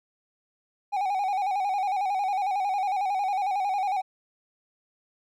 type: tone with vibrato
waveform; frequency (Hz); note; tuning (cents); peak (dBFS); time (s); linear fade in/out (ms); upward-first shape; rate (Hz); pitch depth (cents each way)
triangle; 784; G5; 0; -22; 0.92-4.02; 20; square; 11; 71
effects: none